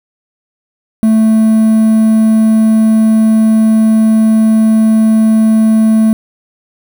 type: tone with quantisation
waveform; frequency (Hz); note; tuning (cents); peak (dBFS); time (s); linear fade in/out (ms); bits
triangle; 220; A3; 0; -3; 1.03-6.13; 0; 5
effects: none